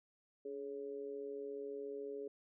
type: tone with amplitude modulation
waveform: sine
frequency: 420.7 Hz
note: G#4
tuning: 22 cents sharp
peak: -38 dBFS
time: 0.45-2.28 s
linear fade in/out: 5 ms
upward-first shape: sine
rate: 134 Hz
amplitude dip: 80%
effects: none